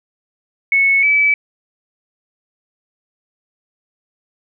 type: tone pair in turn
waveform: sine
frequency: 2204 / 2299 Hz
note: C#7 / D7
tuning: -11 / -37 cents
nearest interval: minor second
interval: 74 cents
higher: second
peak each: -10 dBFS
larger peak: neither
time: 0.72-1.03 / 1.03-1.34 s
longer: neither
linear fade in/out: 2 ms
effects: none